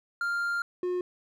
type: tone pair in turn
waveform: triangle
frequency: 1396.9 / 359.9 Hz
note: F6 / F#4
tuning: 0 / -48 cents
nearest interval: octave + major seventh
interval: 2348 cents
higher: first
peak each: -25 dBFS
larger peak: neither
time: 0.21-0.62 / 0.83-1.01 s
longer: first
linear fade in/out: 2 ms
effects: none